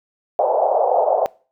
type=band-pass noise; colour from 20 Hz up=white; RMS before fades=-17 dBFS; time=0.39-1.26 s; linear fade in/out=0 ms; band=500 to 790 Hz; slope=48 dB/octave; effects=noise-tail reverb RT60 0.4 s tail -23 dB re dry